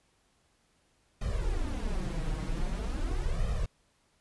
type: noise with flanger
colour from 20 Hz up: brown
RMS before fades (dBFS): -31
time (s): 1.21-3.66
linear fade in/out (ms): 5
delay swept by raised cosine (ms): 1.6 to 6.4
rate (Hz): 0.44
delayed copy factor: +0.9
effects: pink hiss -70 dBFS RMS until 4.2 s + resampled to 24000 Hz